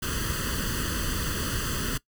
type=noise with comb filter; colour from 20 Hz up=pink; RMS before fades=-29 dBFS; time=0.02-1.98 s; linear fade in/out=10 ms; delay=0.65 ms; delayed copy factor=+1; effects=noise-tail reverb RT60 0.1 s tail -20 dB re dry